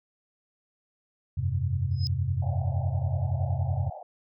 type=chord; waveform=sine; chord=F suspended second; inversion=none; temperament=equal; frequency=87.31 / 98 / 130.81 Hz; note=F2 / G2 / C3; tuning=0 / 0 / 0 cents; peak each=-29 dBFS; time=1.37-3.9 s; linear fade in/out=10 ms
type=tone with exponential growth; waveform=sine; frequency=5080 Hz; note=D#8; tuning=35 cents sharp; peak=-27 dBFS; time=1.91-2.07 s; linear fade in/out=0 ms; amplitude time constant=33 ms
type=band-pass noise; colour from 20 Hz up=white; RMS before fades=-42 dBFS; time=2.42-4.03 s; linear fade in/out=2 ms; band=560 to 820 Hz; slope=96 dB/octave
effects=none